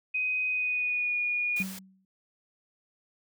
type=tone with pitch glide; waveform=sine; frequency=2508 to 2444 Hz; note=D#7 to D#7; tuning=+13 to -32 cents; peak=-26 dBFS; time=0.14-1.63 s; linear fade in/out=10 ms; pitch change=-45 cents; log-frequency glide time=0.48-1.19 s
type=noise; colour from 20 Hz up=white; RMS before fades=-43 dBFS; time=1.56-1.79 s; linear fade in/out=5 ms
type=tone with exponential decay; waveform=sine; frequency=190 Hz; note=F#3; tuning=46 cents sharp; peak=-29 dBFS; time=1.6-2.05 s; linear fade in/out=2 ms; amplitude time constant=97 ms
effects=none